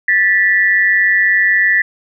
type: tone pair together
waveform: sine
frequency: 1763.7 / 1957 Hz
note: A6 / B6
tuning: +4 / -16 cents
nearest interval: major second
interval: 180 cents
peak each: -12 dBFS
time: 0.08-1.82 s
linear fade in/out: 5 ms
effects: none